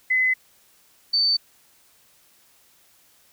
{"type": "tone pair in turn", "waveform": "sine", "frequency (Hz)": [2028, 4553], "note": ["B6", "C#8"], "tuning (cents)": [45, 45], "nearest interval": "octave + major second", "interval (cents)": 1400, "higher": "second", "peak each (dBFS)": -17, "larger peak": "neither", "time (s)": [[0.1, 0.34], [1.13, 1.37]], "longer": "neither", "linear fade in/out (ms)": 10, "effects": ["white hiss -58 dBFS RMS until 3.32 s"]}